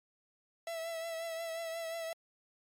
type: tone with vibrato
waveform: 45% pulse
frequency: 660 Hz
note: E5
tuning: 2 cents sharp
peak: -37 dBFS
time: 0.67-2.13 s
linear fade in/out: 2 ms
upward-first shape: triangle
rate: 5.6 Hz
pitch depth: 37 cents each way
effects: MP3 64 kbps